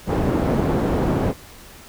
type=low-pass noise; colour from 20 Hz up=white; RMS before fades=-20 dBFS; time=0.06-1.34 s; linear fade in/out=50 ms; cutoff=430 Hz; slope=12 dB/octave; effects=pink hiss -43 dBFS RMS until 1.88 s